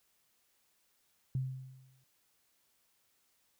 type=tone with exponential decay; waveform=sine; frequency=130.81 Hz; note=C3; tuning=in tune; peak=-29 dBFS; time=1.35-2.04 s; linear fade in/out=2 ms; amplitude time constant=150 ms; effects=white hiss -74 dBFS RMS until 3.59 s